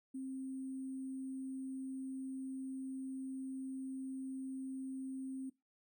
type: tone with sample-and-hold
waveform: sine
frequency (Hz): 264.3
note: C4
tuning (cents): +18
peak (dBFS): -40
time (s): 0.14-5.5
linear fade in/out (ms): 10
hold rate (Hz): 8820
effects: noise-tail reverb RT60 0.2 s tail -19 dB re dry